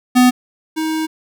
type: tone pair in turn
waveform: square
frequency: 250 / 316.2 Hz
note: B3 / D#4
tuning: +21 / +28 cents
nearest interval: major third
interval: 407 cents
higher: second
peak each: -8 / -18 dBFS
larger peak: first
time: 0.15-0.31 / 0.76-1.07 s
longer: second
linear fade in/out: 20 ms
effects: none